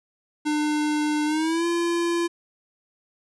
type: tone with pitch glide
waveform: square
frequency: 300.8 to 341.6 Hz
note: D4 to F4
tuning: +42 to -38 cents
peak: -22 dBFS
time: 0.45-2.28 s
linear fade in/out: 20 ms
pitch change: +220 cents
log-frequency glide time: 1.26-1.66 s
effects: resampled to 24000 Hz